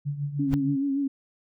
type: tone with tremolo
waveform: sine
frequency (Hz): 143.8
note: D3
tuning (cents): -36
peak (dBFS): -24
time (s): 0.05-0.77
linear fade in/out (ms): 20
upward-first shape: triangle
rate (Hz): 6.6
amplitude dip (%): 75
type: tone with vibrato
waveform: sine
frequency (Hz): 277.2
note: C#4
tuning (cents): 0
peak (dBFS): -23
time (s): 0.39-1.08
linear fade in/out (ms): 10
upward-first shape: sine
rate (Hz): 7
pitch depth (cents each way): 45
type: noise with exponential growth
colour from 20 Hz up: brown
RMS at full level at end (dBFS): -24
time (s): 0.47-0.54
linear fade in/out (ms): 0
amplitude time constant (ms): 15
effects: none

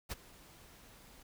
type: noise with ADSR envelope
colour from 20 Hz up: pink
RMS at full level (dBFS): -38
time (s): 0.09-1.23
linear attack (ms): 27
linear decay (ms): 25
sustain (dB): -20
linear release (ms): 7
effects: none

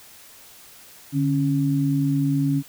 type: tone pair together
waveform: sine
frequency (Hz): 146.15 / 275.9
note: D3 / C#4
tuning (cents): -8 / -8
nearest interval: major seventh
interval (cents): 1100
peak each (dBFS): -21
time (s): 1.12-2.63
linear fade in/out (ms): 50
effects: white hiss -47 dBFS RMS until 2.68 s

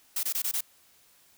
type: noise bursts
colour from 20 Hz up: blue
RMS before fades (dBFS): -29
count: 5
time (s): 0.16-0.608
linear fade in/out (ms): 5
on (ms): 72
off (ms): 22
effects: white hiss -61 dBFS RMS until 1.37 s

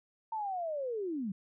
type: linear sweep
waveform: sine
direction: down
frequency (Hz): 906 to 180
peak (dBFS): -33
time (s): 0.32-1.32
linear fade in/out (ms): 5
effects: none

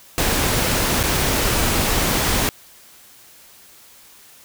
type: noise with dropouts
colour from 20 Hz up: pink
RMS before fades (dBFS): -19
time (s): 0.18-2.49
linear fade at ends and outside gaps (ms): 0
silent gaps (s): 1.03-1.037
effects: white hiss -47 dBFS RMS until 4.44 s

